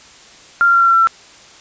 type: tone with pitch steps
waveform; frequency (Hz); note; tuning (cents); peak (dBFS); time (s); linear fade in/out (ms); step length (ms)
sine; 1391 / 1383 / 1375 / 1367.1 / 1359.2 / 1351.4 / 1343.6; F6 / F6 / F6 / F6 / F6 / E6 / E6; -7 / -17 / -27 / -37 / -47 / +43 / +33; -8; 0.61-1.072; 0; 66
effects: white hiss -42 dBFS RMS until 1.6 s + resampled to 16000 Hz